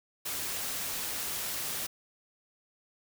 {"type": "noise", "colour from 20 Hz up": "white", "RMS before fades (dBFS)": -35, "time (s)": [0.25, 1.87], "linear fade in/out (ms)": 10, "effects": []}